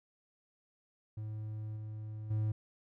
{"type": "tone with level steps", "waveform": "triangle", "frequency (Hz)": 107.8, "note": "A2", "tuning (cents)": -35, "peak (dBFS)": [-36, -38, -28], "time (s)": [1.17, 2.52], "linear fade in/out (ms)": 5, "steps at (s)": [1.76, 2.3], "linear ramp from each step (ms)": 10, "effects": []}